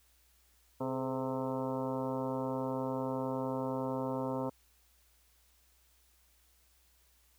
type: harmonic tone with a mistuned harmonic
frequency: 130.81 Hz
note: C3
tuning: in tune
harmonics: 1 / 2 / 3 / 4 / 5 / 6 / 7 / 8 / 9 / 10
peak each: -42 / -37 / -42 / -38 / -44 / -49 / -42 / -47 / -54 / -51 dBFS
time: 0.8-4.5 s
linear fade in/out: 10 ms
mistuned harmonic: 3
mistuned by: +84 cents
effects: added 60 Hz sine -69 dBFS peak until 7.38 s + white hiss -69 dBFS RMS until 7.38 s